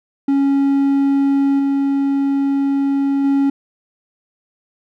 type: tone with level steps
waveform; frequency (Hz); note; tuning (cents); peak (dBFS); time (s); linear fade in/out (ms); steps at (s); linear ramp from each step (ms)
triangle; 276.9; C#4; -2; -10 / -12 / -10; 0.28-3.5; 5; 1.59 / 3.24; 5
effects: none